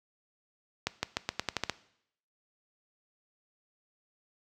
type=accelerating click train; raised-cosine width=0.2 ms; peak=-11 dBFS; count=9; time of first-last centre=0.87-1.697 s; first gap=160 ms; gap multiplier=0.87; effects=noise-tail reverb RT60 0.7 s tail -18 dB re dry + high-pass 60 Hz 12 dB/octave